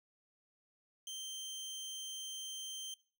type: tone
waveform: 25% pulse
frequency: 3136 Hz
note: G7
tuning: in tune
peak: -39 dBFS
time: 1.07-2.94 s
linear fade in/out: 2 ms
effects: noise-tail reverb RT60 0.4 s tail -20 dB re dry